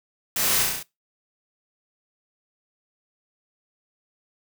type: noise with echo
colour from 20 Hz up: white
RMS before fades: -25 dBFS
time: 0.36-0.63 s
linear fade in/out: 2 ms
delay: 33 ms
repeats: 6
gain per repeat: -2 dB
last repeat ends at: 0.828 s
effects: noise-tail reverb RT60 0.2 s tail -21 dB re dry